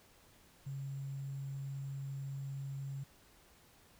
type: tone with sample-and-hold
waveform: sine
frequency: 137.3 Hz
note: C#3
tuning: 16 cents flat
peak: -39 dBFS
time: 0.66-3.04 s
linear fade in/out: 10 ms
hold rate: 7350 Hz
effects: pink hiss -64 dBFS RMS until 3.99 s